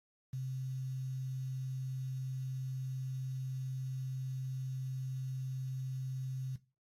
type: tone with quantisation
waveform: sine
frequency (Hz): 130.81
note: C3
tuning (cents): 0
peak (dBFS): -36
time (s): 0.33-6.56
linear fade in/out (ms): 5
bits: 10
effects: noise-tail reverb RT60 0.3 s tail -17 dB re dry + AAC 48 kbps